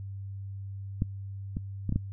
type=clicks; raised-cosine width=5 ms; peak=-14 / -18 / -17 / -16 / -14 dBFS; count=5; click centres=1.021 / 1.569 / 1.893 / 1.924 / 1.96 s; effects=noise-tail reverb RT60 0.1 s tail -23 dB re dry + added 98 Hz sine -36 dBFS peak until 2.12 s